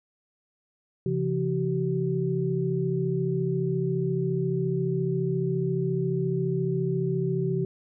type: tone cluster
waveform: sine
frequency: 135.9 / 170.3 / 380.9 Hz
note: C#3 / F3 / G4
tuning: -34 / -43 / -50 cents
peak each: -28 dBFS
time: 1.06-7.65 s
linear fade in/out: 2 ms
effects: none